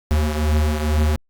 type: beating tone pair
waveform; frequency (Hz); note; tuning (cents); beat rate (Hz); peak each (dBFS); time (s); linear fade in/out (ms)
square; 75.6 / 77.8; D#2 / D#2; -49 / 0; 2.2; -18 / -24; 0.11-1.16; 0
effects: Opus 48 kbps